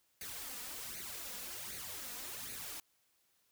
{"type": "noise with flanger", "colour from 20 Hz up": "white", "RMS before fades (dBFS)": -45, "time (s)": [0.21, 2.8], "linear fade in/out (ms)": 2, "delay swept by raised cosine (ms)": [0.46, 4.16], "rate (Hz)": 1.3, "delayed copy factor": 0.7, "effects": ["white hiss -75 dBFS RMS until 3.51 s"]}